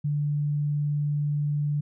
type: tone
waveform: sine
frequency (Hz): 146.83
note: D3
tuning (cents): 0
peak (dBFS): -23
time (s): 0.04-1.81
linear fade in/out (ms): 10
effects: none